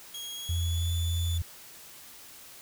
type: tone with pitch glide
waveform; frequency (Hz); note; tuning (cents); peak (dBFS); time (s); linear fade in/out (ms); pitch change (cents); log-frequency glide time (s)
sawtooth; 3284 to 3477; G#7 to A7; -20 to -21; -34; 0.14-1.38; 5; +99; 0.33-0.92
type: tone with vibrato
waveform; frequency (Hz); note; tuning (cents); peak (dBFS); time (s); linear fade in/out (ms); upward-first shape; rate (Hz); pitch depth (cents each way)
sine; 84.7; E2; +48; -26; 0.49-1.42; 5; sine; 3.1; 11
effects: white hiss -49 dBFS RMS until 2.61 s